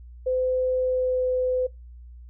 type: tone with pitch glide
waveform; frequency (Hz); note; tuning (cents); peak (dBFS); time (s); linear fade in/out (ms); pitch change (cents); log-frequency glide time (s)
sine; 511 to 507.5; C5 to B4; -41 to +47; -21; 0.26-1.67; 10; -12; 0.78-1.25
effects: noise-tail reverb RT60 0.2 s tail -22 dB re dry + added 60 Hz sine -41 dBFS peak until 2.29 s